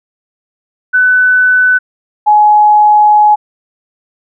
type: tone pair in turn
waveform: sine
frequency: 1500 / 841.8 Hz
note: F#6 / G#5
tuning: +23 / +23 cents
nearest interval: minor seventh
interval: 1000 cents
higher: first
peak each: -5 / -3 dBFS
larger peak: second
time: 0.93-1.79 / 2.26-3.36 s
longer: second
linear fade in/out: 20 ms
effects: none